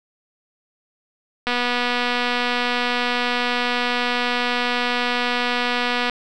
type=click train; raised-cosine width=0.3 ms; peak=-6 dBFS; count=1130; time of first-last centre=1.47-6.097 s; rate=244 Hz; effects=none